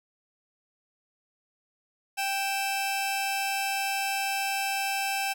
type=tone pair together; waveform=sawtooth; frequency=784 / 2637 Hz; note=G5 / E7; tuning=0 / 0 cents; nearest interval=octave + major sixth; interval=2100 cents; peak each=-25 / -28 dBFS; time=2.17-5.34 s; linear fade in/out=20 ms; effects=10-bit